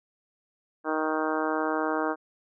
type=harmonic tone; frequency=156.5 Hz; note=D#3; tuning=10 cents sharp; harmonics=2 / 3 / 4 / 5 / 6 / 7 / 8 / 9 / 10; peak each=-30 / -32 / -33 / -34 / -35 / -35 / -36 / -37 / -37 dBFS; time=0.84-2.16 s; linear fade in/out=50 ms; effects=none